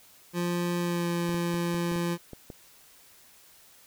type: tone with pitch glide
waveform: 25% pulse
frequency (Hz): 174.61 to 172.11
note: F3 to F3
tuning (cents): 0 to -25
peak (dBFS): -23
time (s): 0.33-2.18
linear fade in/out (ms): 50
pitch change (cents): -25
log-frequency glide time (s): 0.78-1.08
type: clicks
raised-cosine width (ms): 2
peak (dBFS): -27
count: 8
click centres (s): 1.293 / 1.344 / 1.543 / 1.744 / 1.917 / 1.959 / 2.333 / 2.502
effects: white hiss -56 dBFS RMS until 3.86 s